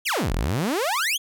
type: exponential two-way sweep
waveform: sawtooth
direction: down then up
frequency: 3464 to 35.83 to 3464 Hz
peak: -18 dBFS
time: 0.05-1.18 s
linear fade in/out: 20 ms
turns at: 0.33 s
effects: none